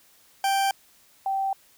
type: tone pair in turn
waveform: 40% pulse / sine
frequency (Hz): 784 / 777.7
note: G5 / G5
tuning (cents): 0 / -14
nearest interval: unison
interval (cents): 14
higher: first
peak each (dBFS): -20 / -23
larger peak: first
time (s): 0.44-0.71 / 1.26-1.53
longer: neither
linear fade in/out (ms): 2
effects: white hiss -58 dBFS RMS until 1.77 s